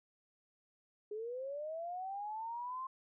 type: linear sweep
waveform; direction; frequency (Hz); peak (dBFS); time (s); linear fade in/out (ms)
sine; up; 411.6 to 1060; -39; 1.11-2.87; 5
effects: none